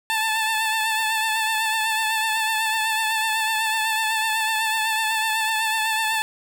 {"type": "tone with vibrato", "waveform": "15% pulse", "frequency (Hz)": 881, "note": "A5", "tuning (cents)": 2, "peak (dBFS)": -14, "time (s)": [0.1, 6.22], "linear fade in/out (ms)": 0, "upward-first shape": "triangle", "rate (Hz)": 8, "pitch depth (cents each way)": 39, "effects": []}